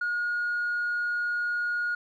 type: tone with tanh clipping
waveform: triangle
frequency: 1438 Hz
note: F#6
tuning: 50 cents flat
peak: -26 dBFS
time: 0.01-1.95 s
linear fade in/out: 5 ms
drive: 5 dB
effects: none